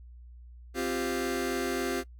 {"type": "chord", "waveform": "sawtooth", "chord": "C suspended fourth", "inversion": "none", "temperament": "just", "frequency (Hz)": [261.6, 348.8, 392.4], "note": ["C4", "F4", "G4"], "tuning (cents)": [0, -2, 2], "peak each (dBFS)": -29, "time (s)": [0.74, 2.04], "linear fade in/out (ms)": 50, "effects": ["noise-tail reverb RT60 0.1 s tail -20 dB re dry", "added 60 Hz sine -46 dBFS peak until 2.19 s"]}